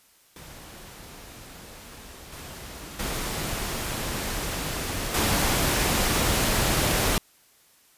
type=noise with level steps; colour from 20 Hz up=pink; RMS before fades=-44 / -40 / -30 / -23 dBFS; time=0.36-7.18 s; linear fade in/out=2 ms; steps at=2.32 / 2.99 / 5.14 s; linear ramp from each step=5 ms; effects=white hiss -59 dBFS RMS until 7.97 s + resampled to 32000 Hz